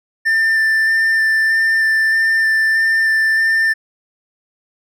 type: tone with vibrato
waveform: triangle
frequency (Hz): 1784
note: A6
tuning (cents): +23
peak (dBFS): -10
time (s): 0.25-3.74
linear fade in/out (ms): 20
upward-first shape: square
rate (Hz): 1.6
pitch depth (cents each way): 9
effects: none